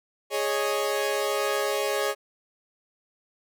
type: chord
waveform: sawtooth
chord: Ab suspended fourth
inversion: none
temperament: equal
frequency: 415.3 / 554.4 / 622.3 Hz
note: Ab4 / Db5 / Eb5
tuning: 0 / 0 / 0 cents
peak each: -24 / -24 / -28 dBFS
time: 0.3-2.15 s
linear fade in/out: 50 ms
effects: none